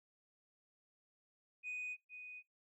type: tone with echo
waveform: sine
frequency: 2489 Hz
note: D#7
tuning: in tune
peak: -39 dBFS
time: 1.63-1.97 s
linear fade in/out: 50 ms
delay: 460 ms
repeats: 1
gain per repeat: -9 dB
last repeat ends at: 2.43 s
effects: noise-tail reverb RT60 0.2 s tail -26 dB re dry + tanh soft clip ceiling -38 dBFS